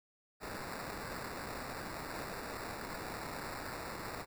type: noise with sample-and-hold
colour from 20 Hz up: violet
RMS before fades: -43 dBFS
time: 0.4-4.26 s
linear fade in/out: 50 ms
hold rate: 3150 Hz
effects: none